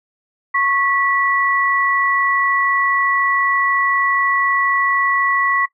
sine tone pair together, 1101.4 / 1954 Hz, C#6 / B6, -11 / -19 cents, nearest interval minor seventh, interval 992 cents, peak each -17 dBFS, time 0.54-5.66 s, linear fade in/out 10 ms, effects noise-tail reverb RT60 0.1 s tail -19 dB re dry

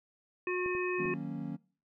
harmonic tone, 361.8 Hz, F#4, 39 cents flat, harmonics 1 / 3 / 5 / 7, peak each -32 / -40 / -41 / -37 dBFS, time 0.47-1.14 s, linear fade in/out 2 ms
clicks, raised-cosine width 2 ms, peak -32 dBFS, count 3, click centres 0.661 / 0.751 / 1.055 s
triangle chord, D# minor seventh, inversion none, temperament equal, 155.56 / 185 / 233.1 / 277.2 Hz, D#3 / F#3 / A#3 / C#4, 0 / 0 / 0 / 0 cents, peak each -39 dBFS, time 0.98-1.57 s, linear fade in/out 20 ms
effects noise-tail reverb RT60 0.4 s tail -22 dB re dry

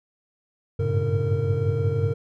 triangle tone cluster, 96.2 / 101.8 / 112.9 / 139.4 / 459.5 Hz, G2 / G#2 / A2 / C#3 / A#4, -32 / -34 / +45 / +10 / -25 cents, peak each -25 dBFS, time 0.79-2.14 s, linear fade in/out 10 ms, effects none

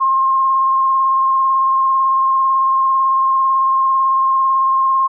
sine tone with vibrato, 1065 Hz, C6, 30 cents sharp, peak -11 dBFS, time 0-5.08 s, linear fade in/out 20 ms, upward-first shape square, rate 18 Hz, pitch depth 11 cents each way, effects none

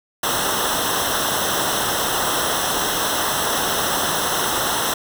pink noise with comb filter, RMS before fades -21 dBFS, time 0.23-4.94 s, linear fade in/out 5 ms, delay 0.43 ms, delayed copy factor -0.9, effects none

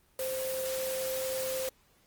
sine tone in noise, 522 Hz, C5, 4 cents flat, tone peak -32 dBFS, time 0.19-1.69 s, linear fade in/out 2 ms, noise white, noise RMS -38 dBFS, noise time 0.19-1.69 s, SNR +3 dB, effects pink hiss -66 dBFS RMS until 2.06 s + Opus 24 kbps

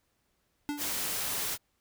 square tone with exponential decay, 292.2 Hz, D4, 9 cents flat, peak -29 dBFS, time 0.69-0.99 s, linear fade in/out 0 ms, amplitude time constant 65 ms
white noise, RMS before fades -33 dBFS, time 0.77-1.58 s, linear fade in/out 50 ms
effects pink hiss -75 dBFS RMS until 1.8 s

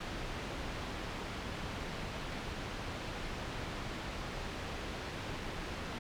pink low-pass noise, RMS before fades -41 dBFS, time 0-5.99 s, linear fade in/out 10 ms, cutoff 3800 Hz, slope 12 dB/octave, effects none

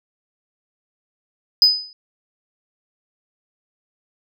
sine tone with exponential decay, 5000 Hz, D#8, 8 cents sharp, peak -4 dBFS, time 1.62-1.93 s, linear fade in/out 1 ms, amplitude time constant 66 ms, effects tanh soft clip ceiling -5 dBFS

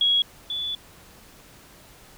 sine tone pair in turn, 3322 / 3453 Hz, G#7 / A7, 0 / -33 cents, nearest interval minor second, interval 67 cents, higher second, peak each -17 / -26 dBFS, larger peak first, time 0.01-0.22 / 0.5-0.75 s, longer second, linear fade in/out 2 ms, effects pink hiss -50 dBFS RMS until 2.17 s

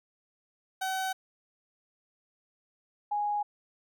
30% pulse / sine tone pair in turn, 759 / 828.4 Hz, F#5 / G#5, +44 / -5 cents, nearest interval major second, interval 151 cents, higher second, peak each -27 dBFS, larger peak neither, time 0.81-1.13 / 3.11-3.43 s, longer neither, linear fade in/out 10 ms, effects none

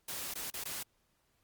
white noise with dropouts, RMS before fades -40 dBFS, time 0.08-0.83 s, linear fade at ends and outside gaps 5 ms, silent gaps 0.339-0.355 / 0.503-0.538 / 0.639-0.654 s, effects pink hiss -75 dBFS RMS until 1.43 s + Opus 48 kbps

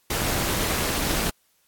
pink noise with amplitude modulation, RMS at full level -22 dBFS, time 0.1-1.3 s, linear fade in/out 5 ms, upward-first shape sine, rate 239 Hz, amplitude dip 65%, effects white hiss -65 dBFS RMS until 1.67 s + AAC 64 kbps

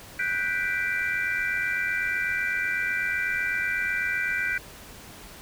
sine chord, G major seventh, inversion third, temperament equal, 1480 / 1568 / 1975.5 / 2349 Hz, F#6 / G6 / B6 / D7, 0 / 0 / 0 / 0 cents, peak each -30 dBFS, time 0.19-4.58 s, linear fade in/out 5 ms, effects pink hiss -45 dBFS RMS until 5.41 s

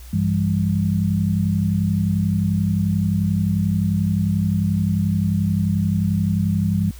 sine tone cluster, 99.8 / 168.4 / 199.8 Hz, G2 / E3 / G3, +32 / +37 / +33 cents, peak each -21 dBFS, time 0.13-6.91 s, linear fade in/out 5 ms, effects added 60 Hz sine -36 dBFS peak until 6.99 s + white hiss -47 dBFS RMS until 6.99 s

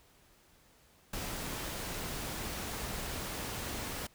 pink noise, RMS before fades -39 dBFS, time 1.13-4.07 s, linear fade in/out 5 ms, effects pink hiss -64 dBFS RMS until 4.14 s

